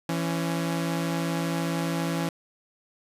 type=tone pair together; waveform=sawtooth; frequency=167.26 / 277.2 Hz; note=E3 / C#4; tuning=+26 / 0 cents; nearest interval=major sixth; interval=874 cents; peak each=-23 / -27 dBFS; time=0.09-2.29 s; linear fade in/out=2 ms; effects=resampled to 32000 Hz